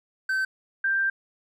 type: tone pair in turn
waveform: triangle / sine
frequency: 1542 / 1578 Hz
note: G6 / G6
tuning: -29 / +11 cents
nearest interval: unison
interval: 40 cents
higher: second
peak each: -21 / -21 dBFS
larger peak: neither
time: 0.29-0.45 / 0.84-1.1 s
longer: second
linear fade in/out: 5 ms
effects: none